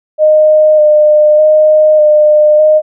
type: tone with vibrato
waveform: sine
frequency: 610 Hz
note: D#5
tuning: 34 cents flat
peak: -3 dBFS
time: 0.18-2.82 s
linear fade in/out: 50 ms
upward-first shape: square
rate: 0.83 Hz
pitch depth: 16 cents each way
effects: none